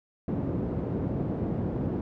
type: band-pass noise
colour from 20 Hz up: pink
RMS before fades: -30 dBFS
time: 0.28-2.01 s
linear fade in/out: 2 ms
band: 110 to 360 Hz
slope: 12 dB/octave
effects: none